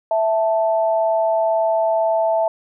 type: tone pair together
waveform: sine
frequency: 658 / 880 Hz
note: E5 / A5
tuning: -3 / 0 cents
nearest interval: perfect fourth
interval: 503 cents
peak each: -16 / -21 dBFS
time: 0.11-2.48 s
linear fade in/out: 2 ms
effects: none